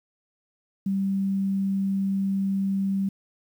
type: tone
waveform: sine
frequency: 194.9 Hz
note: G3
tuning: 10 cents flat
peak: -22 dBFS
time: 0.86-3.09 s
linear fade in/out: 5 ms
effects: 9-bit